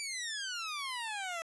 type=exponential sweep; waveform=15% pulse; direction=down; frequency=2349 to 650 Hz; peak=-30 dBFS; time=0-1.42 s; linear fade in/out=0 ms; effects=resampled to 24000 Hz